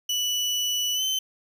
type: tone with pitch glide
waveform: 30% pulse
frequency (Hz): 2960 to 3073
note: F#7 to G7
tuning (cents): 0 to -35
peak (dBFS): -21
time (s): 0.09-1.19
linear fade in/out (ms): 5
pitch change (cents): +65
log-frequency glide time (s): 0.94-1.03
effects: none